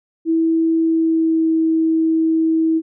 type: tone with pitch glide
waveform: sine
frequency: 326.2 to 322.6 Hz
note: E4 to E4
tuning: -18 to -37 cents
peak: -13 dBFS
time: 0.25-2.82 s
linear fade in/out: 50 ms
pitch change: -19 cents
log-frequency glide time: 0.8-1.51 s
effects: none